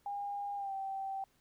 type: tone with pitch glide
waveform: sine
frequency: 809 to 776.9 Hz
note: G#5 to G5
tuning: -46 to -16 cents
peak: -36 dBFS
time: 0.06-1.24 s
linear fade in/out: 2 ms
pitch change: -70 cents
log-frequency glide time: 0.56-0.73 s
effects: pink hiss -72 dBFS RMS until 1.4 s